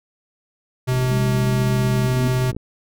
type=tone; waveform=square; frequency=127.6 Hz; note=C3; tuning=43 cents flat; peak=-18 dBFS; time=0.87-2.52 s; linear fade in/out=20 ms
type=click train; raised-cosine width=3 ms; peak=-19 dBFS; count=93; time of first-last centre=0.92-2.566 s; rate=55.9 Hz
type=tone with pitch glide; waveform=sine; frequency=201.2 to 202.8 Hz; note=G3 to G#3; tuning=+45 to -41 cents; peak=-23 dBFS; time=1.1-2.08 s; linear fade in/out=20 ms; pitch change=+14 cents; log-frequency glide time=1.29-1.97 s
type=tone with exponential growth; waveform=sine; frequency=246.9 Hz; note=B3; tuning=in tune; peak=-19 dBFS; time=1.77-2.28 s; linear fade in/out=2 ms; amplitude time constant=110 ms
effects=none